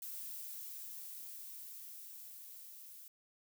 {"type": "noise with level ramp", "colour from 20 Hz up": "violet", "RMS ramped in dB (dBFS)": [-45, -54], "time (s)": [0.02, 3.08], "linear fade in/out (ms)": 2, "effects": []}